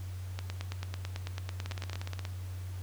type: two click trains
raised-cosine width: 0.2 ms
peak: -21 / -22 dBFS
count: 15 / 11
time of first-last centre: 0.39-1.932 / 1.66-2.252 s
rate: 9.08 / 16.9 Hz
effects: added 92 Hz sine -37 dBFS peak until 2.82 s + pink hiss -54 dBFS RMS until 2.82 s